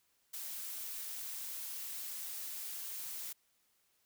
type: noise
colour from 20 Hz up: blue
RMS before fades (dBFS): -43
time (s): 0.33-3.33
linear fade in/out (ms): 10
effects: white hiss -75 dBFS RMS until 4.05 s